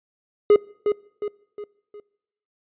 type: tone with echo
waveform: triangle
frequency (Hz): 415.3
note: G#4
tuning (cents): 0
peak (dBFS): -8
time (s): 0.5-0.56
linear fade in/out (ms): 2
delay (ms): 360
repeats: 4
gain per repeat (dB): -7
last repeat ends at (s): 2
effects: noise-tail reverb RT60 0.8 s tail -24 dB re dry + resampled to 8000 Hz